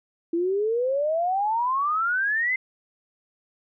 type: exponential sweep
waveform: sine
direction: up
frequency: 329.6 to 2093 Hz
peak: -21 dBFS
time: 0.33-2.56 s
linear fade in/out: 5 ms
effects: none